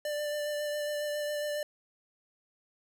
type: tone with vibrato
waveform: square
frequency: 592 Hz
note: D5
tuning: 14 cents sharp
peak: -32 dBFS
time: 0.05-1.63 s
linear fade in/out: 2 ms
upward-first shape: sine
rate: 7.3 Hz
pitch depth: 15 cents each way
effects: none